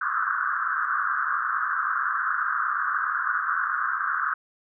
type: band-pass noise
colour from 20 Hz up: white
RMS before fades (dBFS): -26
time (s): 0.01-4.34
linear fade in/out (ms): 5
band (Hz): 1100 to 1600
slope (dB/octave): 96
effects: none